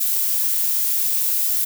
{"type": "noise", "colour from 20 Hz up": "violet", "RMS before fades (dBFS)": -20, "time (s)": [0, 1.65], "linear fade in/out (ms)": 10, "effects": []}